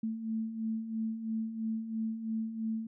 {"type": "beating tone pair", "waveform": "sine", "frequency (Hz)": [220, 223], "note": ["A3", "A3"], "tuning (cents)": [0, 23], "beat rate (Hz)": 3, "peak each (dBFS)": [-40, -33], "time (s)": [0.03, 2.87], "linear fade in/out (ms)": 5, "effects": []}